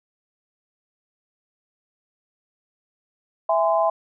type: chord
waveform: sine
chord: E augmented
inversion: none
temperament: just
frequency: 659.3 / 824.1 / 1030.1 Hz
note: E5 / G#5 / B#5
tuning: 0 / -14 / -27 cents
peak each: -19 / -23 / -23 dBFS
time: 3.49-3.9 s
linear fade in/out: 5 ms
effects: none